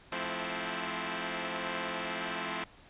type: chord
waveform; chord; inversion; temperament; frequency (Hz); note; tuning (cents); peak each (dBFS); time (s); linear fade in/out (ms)
5% pulse; F major seventh; none; equal with one note detuned; 174.61 / 216.5 / 261.6 / 329.6; F3 / A3 / C4 / E4; 0 / -28 / 0 / 0; -28; 0.12-2.64; 2
effects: pink hiss -57 dBFS RMS until 2.89 s + resampled to 8000 Hz